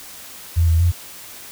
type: tone with pitch steps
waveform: sine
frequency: 83.8 / 81.8 / 86.9 Hz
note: E2 / E2 / F2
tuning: +29 / -13 / -8 cents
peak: -12 dBFS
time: 0.56-0.92 s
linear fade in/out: 20 ms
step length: 120 ms
effects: white hiss -38 dBFS RMS until 1.51 s